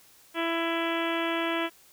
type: harmonic tone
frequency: 332.7 Hz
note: E4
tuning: 16 cents sharp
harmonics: 1 / 2 / 3 / 4 / 5 / 6 / 7 / 8 / 9 / 10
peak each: -30 / -33 / -35 / -36 / -37 / -38 / -38 / -39 / -40 / -40 dBFS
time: 0.34-1.7 s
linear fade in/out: 50 ms
effects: white hiss -57 dBFS RMS until 1.92 s